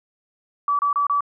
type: tone bursts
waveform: sine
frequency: 1150 Hz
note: D6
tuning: 37 cents flat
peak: -17 dBFS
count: 4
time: 0.68-1.207 s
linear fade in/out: 2 ms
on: 110 ms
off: 29 ms
effects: none